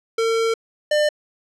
square tone pair in turn, 453.4 / 599.5 Hz, A#4 / D5, -48 / +36 cents, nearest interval perfect fourth, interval 484 cents, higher second, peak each -18 / -16 dBFS, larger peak second, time 0.18-0.54 / 0.91-1.09 s, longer first, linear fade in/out 5 ms, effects low-pass 7000 Hz 12 dB/octave

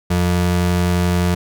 square ring-modulated tone, 132 Hz, C3, 16 cents sharp, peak -12 dBFS, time 0.1-1.35 s, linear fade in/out 10 ms, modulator 45.8 Hz, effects none

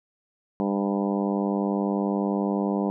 harmonic tone with a mistuned harmonic, 100 Hz, G2, 35 cents sharp, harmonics 2 / 3 / 4 / 5 / 6 / 7 / 8 / 9 / 10, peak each -25 / -29 / -31 / -33 / -35 / -36 / -37 / -38 / -39 dBFS, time 0.6-2.9 s, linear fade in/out 0 ms, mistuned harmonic 10, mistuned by -20 cents, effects none

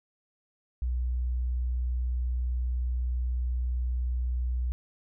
sine tone, 61.6 Hz, B1, 4 cents flat, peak -26 dBFS, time 0.82-4.72 s, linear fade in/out 0 ms, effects none

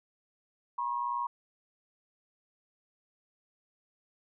sine tone pair together, 962 / 1082.6 Hz, B5 / C#6, -46 / -41 cents, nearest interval major second, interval 205 cents, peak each -32 / -34 dBFS, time 0.78-1.27 s, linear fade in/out 5 ms, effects none

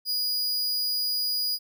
45% pulse tone, 4900 Hz, D#8, 27 cents flat, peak -24 dBFS, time 0.05-1.59 s, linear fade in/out 50 ms, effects none

